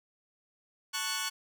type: chord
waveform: 10% pulse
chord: F# minor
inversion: first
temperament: equal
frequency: 880 / 1108.7 / 1480 Hz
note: A5 / C#6 / F#6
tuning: 0 / 0 / 0 cents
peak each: -32 / -27 / -26 dBFS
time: 0.93-1.3 s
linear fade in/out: 20 ms
effects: none